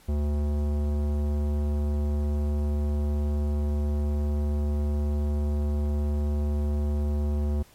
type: tone with tanh clipping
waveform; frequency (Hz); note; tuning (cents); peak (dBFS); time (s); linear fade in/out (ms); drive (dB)
sine; 73.42; D2; 0; -25; 0.08-7.63; 10; 17
effects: pink hiss -56 dBFS RMS until 7.74 s + MP3 64 kbps